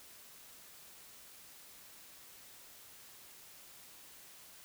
silence, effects white hiss -56 dBFS RMS until 4.64 s

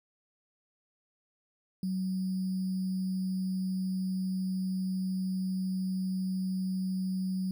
sine tone with sample-and-hold, 187.2 Hz, F#3, 20 cents sharp, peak -29 dBFS, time 1.83-7.51 s, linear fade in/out 2 ms, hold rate 4900 Hz, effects none

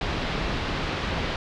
pink low-pass noise, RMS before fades -28 dBFS, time 0.01-1.36 s, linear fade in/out 2 ms, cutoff 4200 Hz, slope 24 dB/octave, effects none

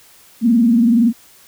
sine tone with frequency modulation, 233.4 Hz, A#3, 2 cents sharp, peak -9 dBFS, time 0.41-1.13 s, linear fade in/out 50 ms, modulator 21.1 Hz, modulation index 0.75, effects white hiss -47 dBFS RMS until 1.47 s

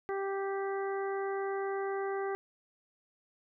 harmonic tone, 392 Hz, G4, in tune, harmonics 1 / 2 / 3 / 4 / 5, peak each -33 / -39 / -43 / -45 / -47 dBFS, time 0.09-2.35 s, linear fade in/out 0 ms, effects none

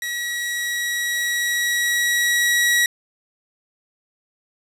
sawtooth tone with level ramp, 1919 Hz, A#6, 50 cents sharp, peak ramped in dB -21 to -11 dBFS, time 0.02-2.86 s, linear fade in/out 2 ms, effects resampled to 32000 Hz + 7-bit

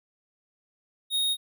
square tone, 3732 Hz, A#7, 1 cent sharp, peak -24 dBFS, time 1.1-1.37 s, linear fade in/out 50 ms, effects none

